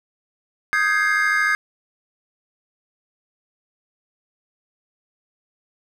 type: chord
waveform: triangle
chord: Ab major seventh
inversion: second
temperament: equal with one note detuned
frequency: 1244.5 / 1568 / 1661.2 / 2108 Hz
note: Eb6 / G6 / Ab6 / C7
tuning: 0 / 0 / 0 / +12 cents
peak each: -22 / -21 / -19 / -21 dBFS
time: 0.73-1.55 s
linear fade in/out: 0 ms
effects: none